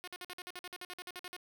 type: tone bursts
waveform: 5% pulse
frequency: 360 Hz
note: F#4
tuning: 47 cents flat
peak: -31 dBFS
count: 16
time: 0.04-1.365 s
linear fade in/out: 0 ms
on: 35 ms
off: 51 ms
effects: none